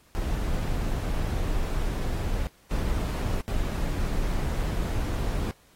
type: noise bursts at uneven times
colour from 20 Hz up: brown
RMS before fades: -27 dBFS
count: 3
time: 0.15-2.47 / 2.71-3.41 / 3.48-5.51 s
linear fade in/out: 0 ms
effects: pink hiss -60 dBFS RMS until 5.75 s + AAC 48 kbps